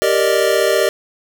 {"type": "chord", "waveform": "square", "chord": "Eb major seventh", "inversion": "first", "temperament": "equal", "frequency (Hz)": [392, 466.2, 587.3, 622.3], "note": ["G4", "Bb4", "D5", "Eb5"], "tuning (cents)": [0, 0, 0, 0], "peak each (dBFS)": -19, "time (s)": [0.02, 0.89], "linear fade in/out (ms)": 0, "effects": []}